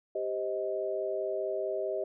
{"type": "chord", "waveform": "sine", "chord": "C minor", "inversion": "second", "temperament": "just", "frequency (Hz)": [392.4, 523.3, 627.9], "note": ["G4", "C5", "Eb5"], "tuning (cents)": [2, 0, 16], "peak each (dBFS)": [-34, -37, -33], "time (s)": [0.15, 2.04], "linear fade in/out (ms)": 5, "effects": []}